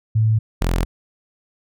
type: tone pair in turn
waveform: sine / sawtooth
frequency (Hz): 110 / 43.09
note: A2 / F1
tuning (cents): 0 / -22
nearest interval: octave + major third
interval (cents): 1622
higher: first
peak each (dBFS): -13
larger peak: neither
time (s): 0.15-0.39 / 0.61-0.85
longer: neither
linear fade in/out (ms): 10
effects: none